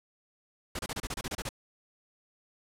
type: noise bursts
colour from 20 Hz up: pink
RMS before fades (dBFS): -35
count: 11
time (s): 0.75-1.491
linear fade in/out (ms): 5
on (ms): 41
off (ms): 29
effects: low-pass 11000 Hz 12 dB/octave